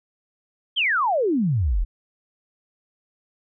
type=exponential sweep; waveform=sine; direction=down; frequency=3322 to 34.87 Hz; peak=-18 dBFS; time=0.76-1.85 s; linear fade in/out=20 ms; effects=none